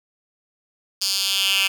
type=tone with high-pass filter sweep; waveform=10% pulse; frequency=194.6 Hz; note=G3; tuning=12 cents flat; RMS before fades=-21 dBFS; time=1.01-1.68 s; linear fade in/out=10 ms; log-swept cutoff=4800 to 2500 Hz; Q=3.1; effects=7-bit